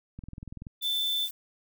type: click train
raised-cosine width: 5 ms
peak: -28 dBFS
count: 11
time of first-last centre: 0.19-0.668 s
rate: 20.9 Hz
type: tone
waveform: sine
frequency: 3532 Hz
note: A7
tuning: 6 cents sharp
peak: -26 dBFS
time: 0.81-1.29 s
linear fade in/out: 50 ms
type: noise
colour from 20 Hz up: violet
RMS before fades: -39 dBFS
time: 0.82-1.31 s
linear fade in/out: 5 ms
effects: none